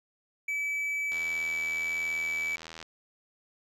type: tone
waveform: triangle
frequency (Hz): 2298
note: D7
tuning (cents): -38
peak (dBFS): -27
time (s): 0.48-2.56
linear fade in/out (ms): 5
type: click train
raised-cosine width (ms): 0.2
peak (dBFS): -25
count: 140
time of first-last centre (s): 1.12-2.828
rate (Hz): 81.4
effects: none